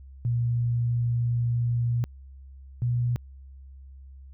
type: tone pair in turn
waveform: sine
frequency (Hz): 119.4 / 121.21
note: A#2 / B2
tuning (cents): +42 / -32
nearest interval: unison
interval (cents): 26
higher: second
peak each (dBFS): -22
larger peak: neither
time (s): 0.25-2.04 / 2.82-3.16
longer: first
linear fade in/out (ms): 0
effects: added 67 Hz sine -43 dBFS peak until 4.33 s